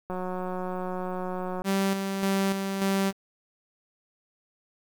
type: click train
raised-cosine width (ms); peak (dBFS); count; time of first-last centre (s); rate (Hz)
1; -20; 279; 0.1-1.619; 183
type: tone with tremolo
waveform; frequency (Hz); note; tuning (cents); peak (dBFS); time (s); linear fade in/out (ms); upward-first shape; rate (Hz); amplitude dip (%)
sawtooth; 194.8; G3; -11; -19; 1.64-3.13; 50; square; 1.7; 45
effects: 9-bit